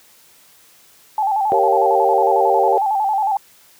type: tone with vibrato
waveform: sine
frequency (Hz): 820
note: G#5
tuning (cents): -22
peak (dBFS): -15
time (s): 1.18-3.37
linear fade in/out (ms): 2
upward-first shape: square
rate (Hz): 11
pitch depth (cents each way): 81
type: chord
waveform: sine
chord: G half-diminished seventh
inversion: none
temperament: equal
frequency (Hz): 392 / 466.2 / 554.4 / 698.5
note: G4 / Bb4 / Db5 / F5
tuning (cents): 0 / 0 / 0 / 0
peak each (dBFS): -20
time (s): 1.52-2.78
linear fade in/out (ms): 0
effects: white hiss -50 dBFS RMS until 3.79 s + high-pass 80 Hz 12 dB/octave